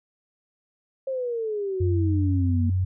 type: exponential sweep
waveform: sine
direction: down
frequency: 540 to 230.8 Hz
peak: -25 dBFS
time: 1.07-2.7 s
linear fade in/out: 5 ms
type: tone with pitch glide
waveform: sine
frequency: 92.1 to 92.79 Hz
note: F#2 to F#2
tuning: -7 to +5 cents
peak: -20 dBFS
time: 1.8-2.85 s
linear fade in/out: 10 ms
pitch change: +12 cents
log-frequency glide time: 2.64-2.71 s
effects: none